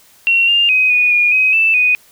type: tone with pitch steps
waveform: sine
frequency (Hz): 2734 / 2802 / 2518 / 2469 / 2436 / 2525 / 2646 / 2487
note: F7 / F7 / D#7 / D#7 / D#7 / D#7 / E7 / D#7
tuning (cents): -37 / +5 / +20 / -14 / -37 / +25 / +6 / -1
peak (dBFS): -9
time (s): 0.27-1.95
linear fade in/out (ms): 0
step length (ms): 210
effects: white hiss -48 dBFS RMS until 2.11 s